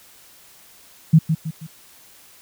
sine tone with echo, 159.5 Hz, D#3, 43 cents sharp, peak -7 dBFS, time 1.13-1.19 s, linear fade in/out 10 ms, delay 160 ms, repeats 3, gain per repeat -8 dB, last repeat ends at 1.67 s, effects white hiss -49 dBFS RMS until 2.41 s

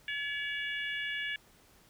harmonic tone, 569 Hz, C#5, 45 cents sharp, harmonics 3 / 4 / 5 / 6, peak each -36 / -39 / -40 / -44 dBFS, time 0.08-1.36 s, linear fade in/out 2 ms, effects pink hiss -62 dBFS RMS until 1.89 s

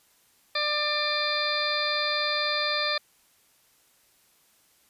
harmonic tone, 596 Hz, D5, 25 cents sharp, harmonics 1 / 2 / 3 / 4 / 6 / 7 / 8, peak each -32 / -32 / -32 / -32 / -32 / -32 / -32 dBFS, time 0.55-2.98 s, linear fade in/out 5 ms, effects white hiss -63 dBFS RMS until 4.89 s + resampled to 32000 Hz

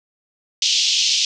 pink band-pass noise, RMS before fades -18 dBFS, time 0.62-1.25 s, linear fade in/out 2 ms, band 2800 to 6400 Hz, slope 48 dB/octave, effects none

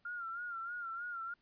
sine tone with vibrato, 1393 Hz, F6, 5 cents flat, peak -39 dBFS, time 0.05-1.34 s, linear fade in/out 5 ms, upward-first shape sine, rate 3.2 Hz, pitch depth 71 cents each way, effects pink hiss -75 dBFS RMS until 1.41 s + resampled to 11025 Hz

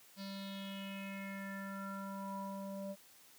square tone with low-pass filter sweep, 196 Hz, G3, in tune, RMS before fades -44 dBFS, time 0.16-2.96 s, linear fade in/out 50 ms, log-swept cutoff 4700 to 650 Hz, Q 5.4, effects white hiss -62 dBFS RMS until 3.38 s + high-pass 100 Hz 12 dB/octave

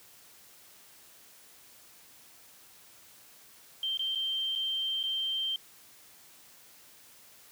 sine tone with dropouts, 3142 Hz, G7, 3 cents sharp, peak -29 dBFS, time 3.83-5.56 s, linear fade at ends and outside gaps 2 ms, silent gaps 3.973-3.993 / 4.15-4.156 / 4.553-4.558 / 5.03-5.037 s, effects white hiss -56 dBFS RMS until 7.51 s + high-pass 60 Hz 12 dB/octave

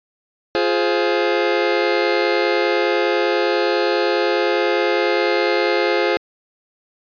sawtooth chord, F minor, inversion none, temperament just, 349.2 / 419.1 / 523.8 Hz, F4 / Ab4 / C5, 0 / +16 / +2 cents, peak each -16 dBFS, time 0.55-6.17 s, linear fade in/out 0 ms, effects resampled to 11025 Hz

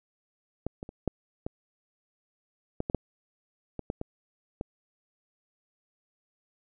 clicks, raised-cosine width 2 ms, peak -17 / -24 / -28 / -13 / -19 / -16 / -17 / -11 / -21 / -17 / -20 / -19 dBFS, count 12, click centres 0.666 / 0.829 / 0.891 / 1.077 / 1.465 / 2.804 / 2.899 / 2.947 / 3.793 / 3.901 / 4.014 / 4.611 s, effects none

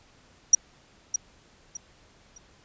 sine tone with echo, 5790 Hz, F#8, 38 cents flat, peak -10 dBFS, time 0.53-0.55 s, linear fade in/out 5 ms, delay 610 ms, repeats 3, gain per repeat -11 dB, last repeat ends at 2.38 s, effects pink hiss -58 dBFS RMS until 2.64 s + resampled to 16000 Hz

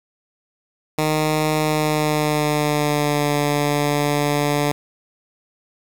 10% pulse tone with pitch glide, 154.3 to 145.98 Hz, D#3 to D3, -14 to -10 cents, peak -9 dBFS, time 0.98-4.72 s, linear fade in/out 5 ms, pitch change -96 cents, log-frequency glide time 1.55-3.33 s, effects 7-bit

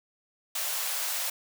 white high-pass noise, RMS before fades -31 dBFS, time 0.55-1.3 s, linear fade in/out 5 ms, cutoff 530 Hz, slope 48 dB/octave, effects none

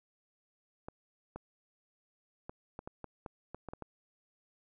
clicks, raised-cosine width 1 ms, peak -28 dBFS, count 11, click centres 0.885 / 1.36 / 2.495 / 2.791 / 2.875 / 3.043 / 3.262 / 3.546 / 3.687 / 3.735 / 3.823 s, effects none

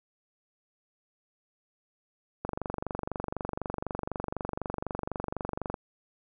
click train, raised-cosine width 1 ms, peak -18 dBFS, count 80, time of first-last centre 2.45-5.742 s, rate 24 Hz, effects none

